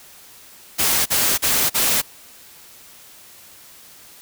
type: noise bursts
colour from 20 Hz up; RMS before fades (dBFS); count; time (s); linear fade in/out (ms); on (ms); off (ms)
white; -18; 4; 0.78-2.02; 20; 280; 40
effects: white hiss -45 dBFS RMS until 4.21 s